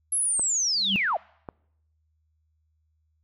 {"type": "linear sweep", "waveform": "sine", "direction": "down", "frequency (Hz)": [11150, 580], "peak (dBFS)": -22, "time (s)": [0.12, 1.17], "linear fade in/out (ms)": 5}
{"type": "clicks", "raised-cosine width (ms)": 1, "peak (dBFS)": -21, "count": 2, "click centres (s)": [0.395, 1.488]}
{"type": "tone with exponential growth", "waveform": "sine", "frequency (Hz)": 196, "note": "G3", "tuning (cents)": 0, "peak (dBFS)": -22, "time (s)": [0.74, 0.96], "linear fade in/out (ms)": 0, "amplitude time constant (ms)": 47}
{"effects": ["noise-tail reverb RT60 0.8 s tail -26 dB re dry", "added 78 Hz sine -67 dBFS peak until 3.23 s"]}